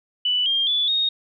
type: tone with pitch steps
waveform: sine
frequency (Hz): 2973 / 3205 / 3455 / 3724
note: F#7 / G7 / A7 / A#7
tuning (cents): +8 / +38 / -32 / -2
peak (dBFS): -18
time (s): 0.25-1.09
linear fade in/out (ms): 5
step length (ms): 210
effects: none